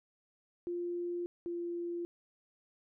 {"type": "tone pair in turn", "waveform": "sine", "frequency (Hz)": [349.2, 345], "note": ["F4", "F4"], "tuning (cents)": [0, -21], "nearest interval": "unison", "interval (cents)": 21, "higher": "first", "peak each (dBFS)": [-34, -35], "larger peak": "first", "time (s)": [[0.67, 1.26], [1.46, 2.05]], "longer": "neither", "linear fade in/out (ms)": 0, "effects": []}